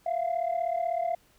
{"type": "tone pair together", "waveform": "sine", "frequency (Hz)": [673, 709.1], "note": ["E5", "F5"], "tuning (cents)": [36, 26], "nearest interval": "minor second", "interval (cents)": 90, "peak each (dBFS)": [-27, -28], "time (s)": [0.06, 1.15], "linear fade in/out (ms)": 5, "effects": ["tanh soft clip ceiling -22 dBFS", "pink hiss -63 dBFS RMS until 1.38 s"]}